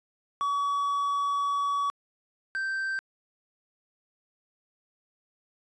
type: tone pair in turn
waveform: triangle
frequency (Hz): 1134 / 1561.7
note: C#6 / G6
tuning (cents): +39 / -7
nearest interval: tritone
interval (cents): 554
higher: second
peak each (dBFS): -23 / -26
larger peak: first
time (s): 0.41-1.9 / 2.55-2.99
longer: first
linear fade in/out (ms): 0
effects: resampled to 22050 Hz